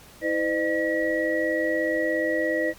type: tone cluster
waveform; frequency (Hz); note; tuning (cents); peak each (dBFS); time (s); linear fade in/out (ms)
sine; 323.6 / 509 / 606 / 1920; E4 / C5 / D#5 / B6; -32 / -48 / -46 / -49; -27; 0.21-2.74; 50
effects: pink hiss -49 dBFS RMS until 2.78 s + MP3 96 kbps